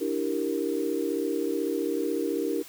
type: chord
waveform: sine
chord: E half-diminished seventh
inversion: third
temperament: equal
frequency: 293.7 / 329.6 / 392 / 466.2 Hz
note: D4 / E4 / G4 / Bb4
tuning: 0 / 0 / 0 / 0 cents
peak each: -31 dBFS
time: 0-2.63 s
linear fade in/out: 20 ms
effects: white hiss -47 dBFS RMS until 2.68 s